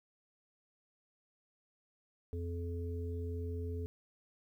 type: harmonic tone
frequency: 85.8 Hz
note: F2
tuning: 30 cents flat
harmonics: 1 / 3 / 5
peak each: -37 / -47 / -44 dBFS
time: 2.33-3.86 s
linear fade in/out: 0 ms
effects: 12-bit